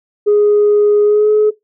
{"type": "tone with pitch glide", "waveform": "sine", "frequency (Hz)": [415.3, 425.3], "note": ["G#4", "G#4"], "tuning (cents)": [0, 41], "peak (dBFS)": -6, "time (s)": [0.26, 1.51], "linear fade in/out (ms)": 20, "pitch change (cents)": 41, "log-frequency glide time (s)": [1.04, 1.3], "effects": ["noise-tail reverb RT60 0.2 s tail -22 dB re dry", "tanh soft clip ceiling -4 dBFS"]}